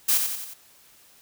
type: noise with echo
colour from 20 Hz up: blue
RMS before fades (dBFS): -20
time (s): 0.08-0.18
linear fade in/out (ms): 10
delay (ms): 90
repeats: 4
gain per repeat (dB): -5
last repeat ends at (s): 0.54
effects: white hiss -55 dBFS RMS until 1.21 s